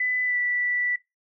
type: tone with pitch glide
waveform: sine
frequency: 2000 to 1965.6 Hz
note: B6 to B6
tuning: +21 to -9 cents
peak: -22 dBFS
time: 0-0.96 s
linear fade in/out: 5 ms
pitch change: -30 cents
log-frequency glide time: 0.24-0.37 s
effects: noise-tail reverb RT60 0.2 s tail -19 dB re dry